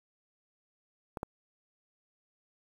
clicks, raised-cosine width 1 ms, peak -23 / -20 dBFS, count 2, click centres 1.172 / 1.231 s, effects 8-bit

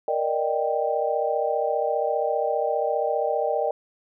sine chord, Eb major seventh, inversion second, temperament equal, 466.2 / 587.3 / 622.3 / 784 Hz, Bb4 / D5 / Eb5 / G5, 0 / 0 / 0 / 0 cents, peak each -27 dBFS, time 0.08-3.71 s, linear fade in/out 2 ms, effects none

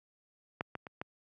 clicks, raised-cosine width 0.5 ms, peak -18 / -23 / -29 / -22 dBFS, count 4, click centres 0.609 / 0.753 / 0.868 / 1.015 s, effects high-pass 100 Hz 12 dB/octave

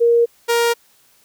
sine / sawtooth tone pair in turn, 469.5 / 469.5 Hz, A#4 / A#4, +12 / +12 cents, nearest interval unison, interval 0 cents, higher neither, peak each -10 dBFS, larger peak neither, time 0-0.26 / 0.48-0.74 s, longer neither, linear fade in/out 20 ms, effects white hiss -55 dBFS RMS until 1.24 s

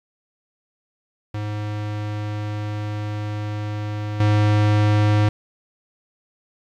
square tone with level steps, 105.1 Hz, G#2, 21 cents sharp, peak -25 / -15 dBFS, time 1.34-5.29 s, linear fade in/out 5 ms, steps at 4.2 s, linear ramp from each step 2 ms, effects low-pass 4000 Hz 12 dB/octave + 9-bit

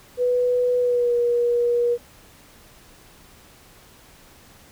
sine tone with pitch glide, 493.9 to 478.7 Hz, B4 to A#4, 0 to +46 cents, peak -17 dBFS, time 0.17-1.98 s, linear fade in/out 50 ms, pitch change -54 cents, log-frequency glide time 0.79-1.15 s, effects pink hiss -50 dBFS RMS until 4.71 s

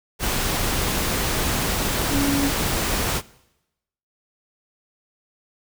sine tone in noise, 280.8 Hz, C#4, 22 cents sharp, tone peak -20 dBFS, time 2.1-2.52 s, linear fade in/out 50 ms, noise pink, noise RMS -23 dBFS, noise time 0.19-3.22 s, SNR 0 dB, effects noise-tail reverb RT60 0.9 s tail -21 dB re dry

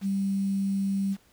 sine tone with quantisation, 196 Hz, G3, in tune, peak -24 dBFS, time 0.01-1.17 s, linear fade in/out 50 ms, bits 8, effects pink hiss -62 dBFS RMS until 1.32 s

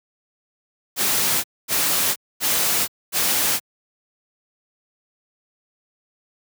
white noise bursts, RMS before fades -20 dBFS, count 4, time 0.96-3.6 s, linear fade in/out 50 ms, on 480 ms, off 240 ms, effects high-pass 100 Hz 12 dB/octave

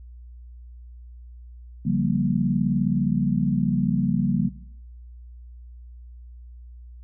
sine chord, G half-diminished seventh, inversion second, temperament just, 141.12 / 176.4 / 196 / 235.2 Hz, Db3 / F3 / G3 / Bb3, +31 / +18 / 0 / +16 cents, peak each -25 dBFS, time 1.85-4.49 s, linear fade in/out 10 ms, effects noise-tail reverb RT60 0.7 s tail -17 dB re dry + added 60 Hz sine -40 dBFS peak until 7.03 s

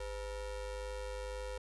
square ring-modulated tone, 228 Hz, A#3, 38 cents flat, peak -37 dBFS, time 0-1.58 s, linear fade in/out 5 ms, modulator 279 Hz, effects resampled to 24000 Hz

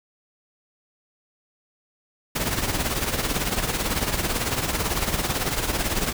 pink noise with tremolo, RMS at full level -22 dBFS, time 2.35-6.13 s, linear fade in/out 10 ms, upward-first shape triangle, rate 18 Hz, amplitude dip 70%, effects none

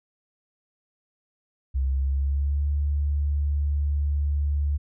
sine tone with pitch glide, 66.4 to 72.41 Hz, C2 to D2, +26 to -24 cents, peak -21 dBFS, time 1.74-4.78 s, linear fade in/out 20 ms, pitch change +150 cents, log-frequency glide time 1.85-2.67 s, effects none

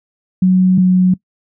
sine tone pair in turn, 185 / 183.62 Hz, F#3 / F#3, 0 / -13 cents, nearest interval unison, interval 13 cents, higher first, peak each -7 dBFS, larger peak neither, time 0.42-0.78 / 0.78-1.14 s, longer neither, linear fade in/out 5 ms, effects noise-tail reverb RT60 0.1 s tail -21 dB re dry

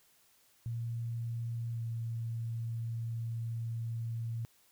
sine tone with pitch glide, 116.54 to 115.07 Hz, A#2 to A#2, 0 to -22 cents, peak -34 dBFS, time 0.66-4.45 s, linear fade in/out 0 ms, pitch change -22 cents, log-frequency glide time 1.73-1.79 s, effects white hiss -67 dBFS RMS until 4.71 s

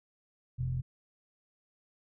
15% pulse tone with low-pass filter, 42.7 Hz, F1, 38 cents flat, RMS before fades -33 dBFS, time 0.58-0.82 s, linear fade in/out 20 ms, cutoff 120 Hz, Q 8.7, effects none

